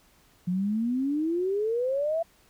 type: exponential sweep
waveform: sine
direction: up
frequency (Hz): 174.61 to 678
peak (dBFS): -24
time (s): 0.47-2.23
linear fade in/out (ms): 10
effects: pink hiss -61 dBFS RMS until 2.49 s